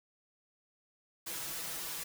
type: noise with comb filter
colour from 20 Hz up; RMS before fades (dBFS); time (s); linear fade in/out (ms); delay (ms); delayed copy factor
white; -40; 1.26-2.04; 10; 6.1; +0.9
effects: none